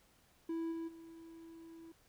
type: tone with level steps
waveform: triangle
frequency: 329.3 Hz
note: E4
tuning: 2 cents flat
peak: -34 / -37 / -49 dBFS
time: 0.49-1.92 s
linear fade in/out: 5 ms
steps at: 0.71 / 0.87 s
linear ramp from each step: 20 ms
effects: pink hiss -69 dBFS RMS until 2.08 s